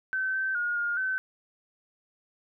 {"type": "tone with pitch steps", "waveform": "sine", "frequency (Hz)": [1534, 1547, 1433, 1419, 1528], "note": ["G6", "G6", "F6", "F6", "G6"], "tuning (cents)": [-38, -23, 44, 27, -45], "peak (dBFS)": -26, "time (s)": [0.13, 1.18], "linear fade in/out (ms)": 0, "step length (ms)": 210, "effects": []}